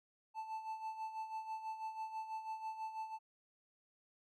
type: tone with tremolo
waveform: triangle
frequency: 880 Hz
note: A5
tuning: in tune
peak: -37 dBFS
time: 0.34-3.19 s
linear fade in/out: 50 ms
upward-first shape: sine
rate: 6.1 Hz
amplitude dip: 65%
effects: none